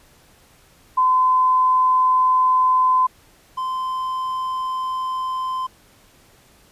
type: tone pair in turn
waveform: sine / triangle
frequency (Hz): 1022 / 1033.3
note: C6 / C6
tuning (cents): -41 / -22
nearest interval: unison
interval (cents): 19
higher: second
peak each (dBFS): -13 / -20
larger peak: first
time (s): 0.97-3.07 / 3.57-5.67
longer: neither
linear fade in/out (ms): 10
effects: pink hiss -53 dBFS RMS until 6.71 s + resampled to 32000 Hz